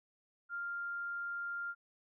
sine tone, 1396.9 Hz, F6, in tune, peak -37 dBFS, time 0.49-1.75 s, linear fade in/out 50 ms, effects none

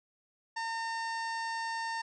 harmonic tone, 910 Hz, A#5, 42 cents flat, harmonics 1 / 2 / 3 / 4 / 5 / 6 / 7 / 8 / 9, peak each -35 / -38 / -50 / -55 / -47 / -48 / -56 / -62 / -57 dBFS, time 0.56-2.02 s, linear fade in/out 10 ms, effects none

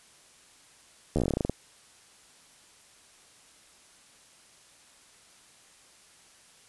slowing click train, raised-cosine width 2 ms, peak -13 dBFS, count 14, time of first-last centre 1.16-1.496 s, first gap 12 ms, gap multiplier 1.12, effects white hiss -57 dBFS RMS until 6.68 s + resampled to 24000 Hz

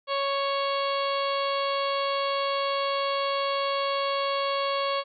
harmonic tone, 554.4 Hz, C#5, in tune, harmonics 1 / 2 / 3 / 4 / 5 / 6 / 7 / 8, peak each -28 / -28 / -41 / -38 / -38 / -36 / -44 / -38 dBFS, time 0.07-5.04 s, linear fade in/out 50 ms, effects none

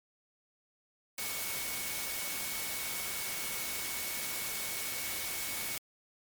sine tone in noise, 2223 Hz, C#7, 4 cents sharp, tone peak -44 dBFS, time 1.18-5.78 s, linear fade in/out 2 ms, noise white, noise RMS -37 dBFS, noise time 1.18-5.78 s, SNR -10 dB, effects MP3 96 kbps

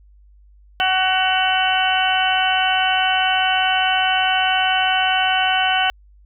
harmonic tone with a mistuned harmonic, 374.6 Hz, F#4, 21 cents sharp, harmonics 2 / 3 / 4 / 5 / 6 / 7 / 8, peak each -19 / -29 / -21 / -31 / -29 / -25 / -21 dBFS, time 0.8-5.9 s, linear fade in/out 0 ms, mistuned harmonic 7, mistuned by +56 cents, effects added 50 Hz sine -46 dBFS peak until 6.25 s

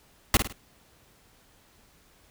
pink noise with echo, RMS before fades -18 dBFS, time 0.34-0.37 s, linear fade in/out 2 ms, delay 52 ms, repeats 3, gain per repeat -8 dB, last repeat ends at 0.526 s, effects pink hiss -60 dBFS RMS until 2.3 s

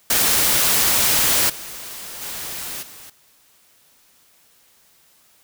white noise with level steps, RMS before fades -17 / -34 / -30 / -41 dBFS, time 0.1-3.1 s, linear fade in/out 5 ms, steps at 1.49 / 2.21 / 2.82 s, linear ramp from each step 10 ms, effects white hiss -56 dBFS RMS until 5.43 s

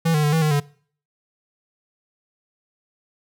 square tone with pitch steps, 164.6 / 151.4 / 148 / 161.5 / 153 / 144.4 Hz, E3 / D#3 / D3 / E3 / D#3 / D3, -2 / -47 / +14 / -35 / -29 / -29 cents, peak -17 dBFS, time 0.05-0.602 s, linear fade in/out 10 ms, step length 92 ms, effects noise-tail reverb RT60 0.5 s tail -22 dB re dry

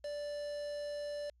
triangle tone with quantisation, 585 Hz, D5, 7 cents flat, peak -36 dBFS, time 0.04-1.3 s, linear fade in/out 5 ms, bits 8, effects added 60 Hz sine -65 dBFS peak until 1.4 s + low-pass 7000 Hz 12 dB/octave

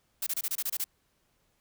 blue noise bursts, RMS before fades -31 dBFS, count 9, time 0.22-0.842 s, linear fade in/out 5 ms, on 46 ms, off 26 ms, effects pink hiss -72 dBFS RMS until 1.6 s

